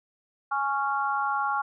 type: chord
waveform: sine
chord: Db major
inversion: second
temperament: just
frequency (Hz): 831.5 / 1108.7 / 1385.9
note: Ab5 / Db6 / F6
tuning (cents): +2 / 0 / -14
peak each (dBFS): -28 / -29 / -29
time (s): 0.51-1.62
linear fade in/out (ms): 10
effects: none